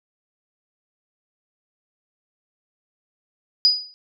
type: tone with exponential decay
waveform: sine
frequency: 4938 Hz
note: D#8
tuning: 14 cents flat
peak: -9 dBFS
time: 3.65-3.94 s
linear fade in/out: 0 ms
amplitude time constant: 63 ms
effects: none